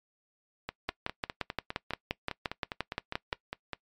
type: two click trains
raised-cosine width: 0.3 ms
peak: -18 / -14 dBFS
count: 16 / 15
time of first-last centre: 0.69-3.733 / 0.89-3.329 s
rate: 4.93 / 5.74 Hz
effects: noise-tail reverb RT60 0.1 s tail -21 dB re dry + MP3 96 kbps